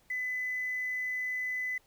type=tone with quantisation; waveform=sine; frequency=2007 Hz; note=B6; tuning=27 cents sharp; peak=-31 dBFS; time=0.1-1.78 s; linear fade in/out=5 ms; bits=9; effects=pink hiss -67 dBFS RMS until 1.86 s